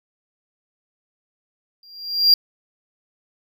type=tone with exponential growth; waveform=triangle; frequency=4768 Hz; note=D8; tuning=25 cents sharp; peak=-6 dBFS; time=1.83-2.34 s; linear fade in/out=2 ms; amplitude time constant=110 ms; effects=none